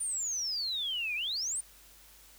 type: exponential two-way sweep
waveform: sine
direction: down then up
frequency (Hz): 9397 to 2349 to 9397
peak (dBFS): -31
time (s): 0-1.61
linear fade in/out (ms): 10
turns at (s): 1.15
effects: added 50 Hz sine -62 dBFS peak until 2.38 s + white hiss -57 dBFS RMS until 2.38 s